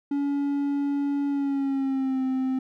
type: tone with pitch glide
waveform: triangle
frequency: 283.2 to 261.2 Hz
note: C#4 to C4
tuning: +37 to -3 cents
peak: -21 dBFS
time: 0.11-2.59 s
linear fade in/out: 5 ms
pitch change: -140 cents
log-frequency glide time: 1.28-2.23 s
effects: none